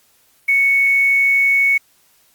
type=tone with quantisation; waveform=sine; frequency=2217 Hz; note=C#7; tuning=in tune; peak=-11 dBFS; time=0.48-1.78 s; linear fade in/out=10 ms; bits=6; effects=white hiss -56 dBFS RMS until 2.34 s + Opus 48 kbps